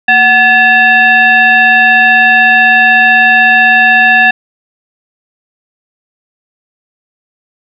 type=tone with frequency modulation; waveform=sine; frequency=1719 Hz; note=A6; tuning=41 cents flat; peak=-3 dBFS; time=0.08-4.31 s; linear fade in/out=5 ms; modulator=974 Hz; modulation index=0.96; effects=none